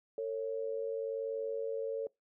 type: tone pair together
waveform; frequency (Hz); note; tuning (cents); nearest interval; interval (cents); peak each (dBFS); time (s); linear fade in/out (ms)
sine; 450.7 / 551.7; A4 / C#5; +42 / -8; major third; 350; -35 / -38; 0.18-2.07; 2
effects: noise-tail reverb RT60 0.2 s tail -25 dB re dry